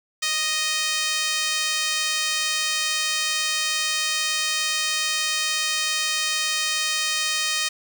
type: tone with high-pass filter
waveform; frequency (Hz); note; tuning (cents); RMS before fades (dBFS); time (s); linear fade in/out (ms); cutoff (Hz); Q
5% pulse; 622.3; D#5; 0; -24; 0.22-7.69; 10; 1600; 1
effects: 9-bit